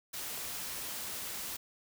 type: noise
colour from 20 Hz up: white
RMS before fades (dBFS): -40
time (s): 0.13-1.57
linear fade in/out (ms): 10
effects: none